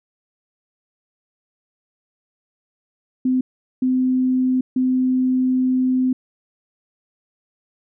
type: tone bursts at uneven times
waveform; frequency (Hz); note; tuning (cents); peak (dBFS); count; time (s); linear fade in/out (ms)
sine; 256.4; C4; -35; -15; 3; 3.25-3.41 / 3.82-4.61 / 4.76-6.13; 5
effects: none